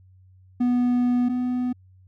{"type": "tone pair in turn", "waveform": "triangle", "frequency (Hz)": [245.7, 249], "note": ["B3", "B3"], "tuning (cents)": [-9, 14], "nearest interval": "unison", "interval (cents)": 23, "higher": "second", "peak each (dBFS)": [-16, -20], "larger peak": "first", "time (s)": [[0.6, 1.29], [1.29, 1.73]], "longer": "first", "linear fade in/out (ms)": 10, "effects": ["added 93 Hz sine -50 dBFS peak until 2.07 s"]}